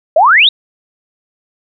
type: exponential sweep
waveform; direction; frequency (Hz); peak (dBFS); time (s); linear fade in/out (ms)
sine; up; 587.3 to 3900; -4; 0.16-0.49; 5
effects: none